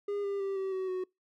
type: tone with pitch steps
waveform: triangle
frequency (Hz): 406.7 / 399 / 391.5 / 384.1 / 376.8 / 369.7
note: G#4 / G4 / G4 / G4 / F#4 / F#4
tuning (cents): -36 / +31 / -2 / -35 / +32 / -1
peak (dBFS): -29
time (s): 0.08-1.04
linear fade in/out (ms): 5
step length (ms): 160
effects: noise-tail reverb RT60 0.2 s tail -26 dB re dry